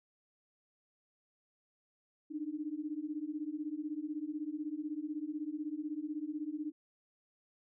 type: beating tone pair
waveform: sine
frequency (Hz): 293.7 / 309.7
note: D4 / D#4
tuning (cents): 0 / -8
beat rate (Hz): 16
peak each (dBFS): -40 / -39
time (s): 2.3-6.72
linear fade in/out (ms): 20
effects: none